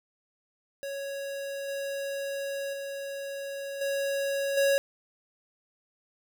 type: tone with level steps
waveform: square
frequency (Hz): 554.4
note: C#5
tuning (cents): 0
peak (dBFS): -34 / -32 / -35 / -28 / -22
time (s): 0.83-4.78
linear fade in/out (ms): 0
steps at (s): 1.68 / 2.73 / 3.81 / 4.57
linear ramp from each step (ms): 5
effects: none